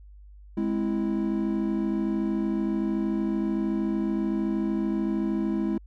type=chord; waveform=triangle; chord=Ab augmented; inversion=none; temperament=equal with one note detuned; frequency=208.3 / 261.6 / 329.6 Hz; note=Ab3 / C4 / E4; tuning=+5 / 0 / 0 cents; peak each=-25 / -30 / -26 dBFS; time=0.57-5.78 s; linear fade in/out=5 ms; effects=added 50 Hz sine -45 dBFS peak until 5.86 s